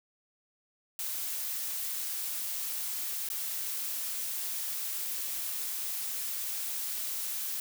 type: noise with dropouts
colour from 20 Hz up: blue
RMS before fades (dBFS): -35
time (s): 0.99-7.6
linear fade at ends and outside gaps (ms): 1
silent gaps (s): 3.289-3.301
effects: none